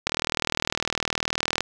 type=click train; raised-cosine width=0.2 ms; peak=-5 dBFS; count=62; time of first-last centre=0.07-1.607 s; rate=39.7 Hz; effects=none